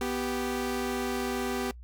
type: tone pair together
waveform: sawtooth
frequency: 246.9 / 391.1 Hz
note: B3 / G4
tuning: 0 / -4 cents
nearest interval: minor sixth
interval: 796 cents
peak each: -28 dBFS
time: 0.01-1.71 s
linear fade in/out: 2 ms
effects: noise-tail reverb RT60 0.1 s tail -22 dB re dry + added 60 Hz sine -43 dBFS peak until 1.83 s